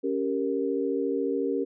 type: chord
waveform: sine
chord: G diminished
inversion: second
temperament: equal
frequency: 277.2 / 392 / 466.2 Hz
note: Db4 / G4 / Bb4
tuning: 0 / 0 / 0 cents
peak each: -29 dBFS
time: 0.03-1.65 s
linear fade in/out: 20 ms
effects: none